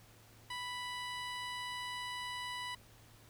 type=tone with low-pass filter; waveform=15% pulse; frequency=988 Hz; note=B5; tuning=in tune; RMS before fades=-42 dBFS; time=0.5-2.75 s; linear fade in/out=5 ms; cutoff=11000 Hz; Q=0.51; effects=added 110 Hz sine -62 dBFS peak until 3.29 s + pink hiss -62 dBFS RMS until 3.29 s